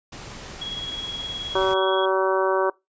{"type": "noise", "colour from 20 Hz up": "pink", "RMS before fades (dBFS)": -38, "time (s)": [0.12, 1.74], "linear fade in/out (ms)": 5}
{"type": "tone with tremolo", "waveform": "sine", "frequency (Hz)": 3322, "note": "G#7", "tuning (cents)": 0, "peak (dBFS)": -27, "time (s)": [0.61, 2.06], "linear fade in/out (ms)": 10, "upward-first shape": "sine", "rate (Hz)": 19, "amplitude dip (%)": 45}
{"type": "harmonic tone", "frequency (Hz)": 190, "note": "F#3", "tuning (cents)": 46, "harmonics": [2, 3, 4, 5, 6, 7, 8], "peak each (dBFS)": [-22, -24, -32, -25, -27, -35, -31], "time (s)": [1.55, 2.7], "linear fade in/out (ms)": 5}
{"effects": ["noise-tail reverb RT60 0.2 s tail -22 dB re dry", "resampled to 16000 Hz"]}